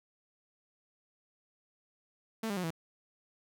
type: tone with pitch steps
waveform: sawtooth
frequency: 223.2 / 201.2 / 181.29 / 163.39 Hz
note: A3 / G3 / F#3 / E3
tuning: +25 / +45 / -35 / -15 cents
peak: -29 dBFS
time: 2.43-2.706 s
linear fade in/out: 5 ms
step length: 69 ms
effects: none